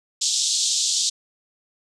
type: band-pass noise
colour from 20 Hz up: white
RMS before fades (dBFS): -22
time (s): 0.21-1.1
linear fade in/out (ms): 10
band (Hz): 3400 to 7800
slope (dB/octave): 48
effects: none